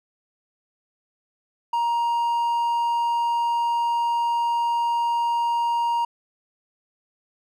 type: tone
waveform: triangle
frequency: 940 Hz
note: A#5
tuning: 14 cents sharp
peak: -18 dBFS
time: 1.73-6.05 s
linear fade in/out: 5 ms
effects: none